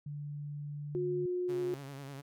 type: tone with pitch glide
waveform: sine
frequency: 146.1 to 147.03 Hz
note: D3 to D3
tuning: -9 to +2 cents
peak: -38 dBFS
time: 0.06-1.26 s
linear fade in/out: 5 ms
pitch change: +11 cents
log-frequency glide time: 0.73-1.04 s
type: tone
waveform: sine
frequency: 359.9 Hz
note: F#4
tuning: 48 cents flat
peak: -31 dBFS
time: 0.95-1.74 s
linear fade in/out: 0 ms
type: tone with vibrato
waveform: sawtooth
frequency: 138.59 Hz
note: C#3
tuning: in tune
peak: -39 dBFS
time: 1.48-2.22 s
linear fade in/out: 20 ms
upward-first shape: sine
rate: 10 Hz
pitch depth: 59 cents each way
effects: none